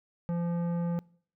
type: tone with tanh clipping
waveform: sine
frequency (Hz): 171.7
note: F3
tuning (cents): -29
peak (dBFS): -30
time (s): 0.29-0.99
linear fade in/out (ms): 0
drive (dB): 13
effects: noise-tail reverb RT60 0.6 s tail -25 dB re dry